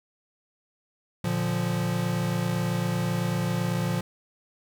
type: chord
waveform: square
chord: Bb major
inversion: none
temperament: equal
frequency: 116.54 / 146.83 / 174.61 Hz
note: Bb2 / D3 / F3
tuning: 0 / 0 / 0 cents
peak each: -30 / -33 / -28 dBFS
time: 1.24-4.01 s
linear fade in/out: 5 ms
effects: 10-bit